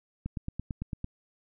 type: click train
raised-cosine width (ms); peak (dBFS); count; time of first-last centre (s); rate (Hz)
5; -21; 8; 0.26-1.044; 8.93
effects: none